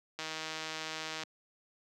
click train, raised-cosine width 0.2 ms, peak -21 dBFS, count 166, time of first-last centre 0.19-1.234 s, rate 158 Hz, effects high-pass 200 Hz 12 dB/octave

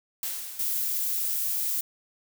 blue noise with exponential decay, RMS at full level -30 dBFS, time 0.23-1.48 s, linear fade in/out 1 ms, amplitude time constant 270 ms
violet noise, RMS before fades -28 dBFS, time 0.59-1.81 s, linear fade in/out 5 ms
effects none

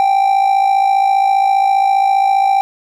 triangle tone with amplitude modulation, 784 Hz, G5, in tune, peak -5 dBFS, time 0-2.61 s, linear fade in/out 0 ms, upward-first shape sine, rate 55 Hz, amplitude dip 60%, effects none

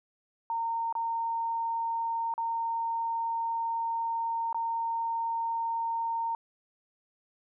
sine tone with dropouts, 918 Hz, A#5, 27 cents flat, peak -28 dBFS, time 0.5-6.35 s, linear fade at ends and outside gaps 1 ms, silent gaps 0.926-0.952 / 2.339-2.379 / 4.528-4.545 s, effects none

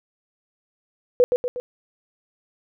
sine tone with echo, 493.9 Hz, B4, in tune, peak -11 dBFS, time 1.2-1.24 s, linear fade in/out 0 ms, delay 120 ms, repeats 3, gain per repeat -5 dB, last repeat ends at 1.6 s, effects none

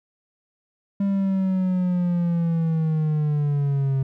triangle linear sweep, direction down, 199.4 to 133.4 Hz, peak -17 dBFS, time 1-4.03 s, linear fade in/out 5 ms, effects none

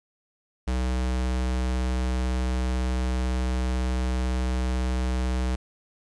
square tone, 63 Hz, B1, 35 cents sharp, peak -24 dBFS, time 0.67-5.56 s, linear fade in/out 10 ms, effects resampled to 22050 Hz + 10-bit

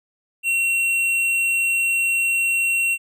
sine tone with tanh clipping, 2731 Hz, F7, 39 cents flat, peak -19 dBFS, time 0.43-2.98 s, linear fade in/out 50 ms, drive 11 dB, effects none

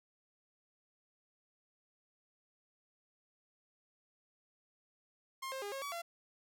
sawtooth tone with pitch steps, 1063 / 531 / 406.8 / 543 / 1138 / 682 Hz, C6 / C5 / G#4 / C#5 / C#6 / F5, +27 / +25 / -36 / -36 / +45 / -41 cents, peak -36 dBFS, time 5.42-6.02 s, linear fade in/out 10 ms, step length 100 ms, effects none

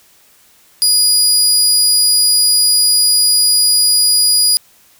25% pulse tone, 4900 Hz, D#8, 27 cents flat, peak -4 dBFS, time 0.82-4.57 s, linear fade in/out 0 ms, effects white hiss -49 dBFS RMS until 4.99 s

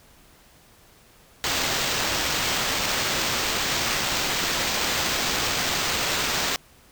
white noise with sample-and-hold, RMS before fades -25 dBFS, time 1.44-6.56 s, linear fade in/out 0 ms, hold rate 11025 Hz, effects pink hiss -54 dBFS RMS until 6.91 s

